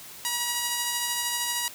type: tone with tremolo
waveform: 5% pulse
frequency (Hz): 960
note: B5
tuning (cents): -49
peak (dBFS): -13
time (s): 0.25-1.68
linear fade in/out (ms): 0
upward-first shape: sine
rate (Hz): 13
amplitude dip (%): 25
effects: white hiss -44 dBFS RMS until 1.74 s